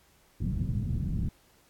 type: low-pass noise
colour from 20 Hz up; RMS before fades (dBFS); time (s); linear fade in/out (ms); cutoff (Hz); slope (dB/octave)
white; -30; 0.4-1.29; 5; 180; 24
effects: pink hiss -63 dBFS RMS until 1.69 s + AAC 64 kbps